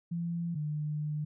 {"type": "tone pair in turn", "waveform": "sine", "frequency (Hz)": [169.9, 150.55], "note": ["F3", "D3"], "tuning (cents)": [-47, 43], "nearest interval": "major second", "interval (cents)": 210, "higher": "first", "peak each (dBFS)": [-31, -31], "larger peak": "neither", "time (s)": [[0.11, 0.55], [0.55, 1.25]], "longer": "second", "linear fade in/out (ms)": 10, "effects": []}